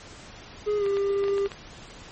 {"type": "tone with pitch glide", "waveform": "triangle", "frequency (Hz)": [417.7, 398.1], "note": ["G#4", "G4"], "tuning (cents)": [10, 27], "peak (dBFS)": -20, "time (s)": [0.66, 1.48], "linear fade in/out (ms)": 20, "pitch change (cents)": -83, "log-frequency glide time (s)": [0.77, 0.85]}
{"type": "clicks", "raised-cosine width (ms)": 0.3, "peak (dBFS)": -20, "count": 7, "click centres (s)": [0.863, 0.97, 1.24, 1.282, 1.381, 1.46, 1.518]}
{"effects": ["pink hiss -45 dBFS RMS until 2.11 s", "MP3 32 kbps"]}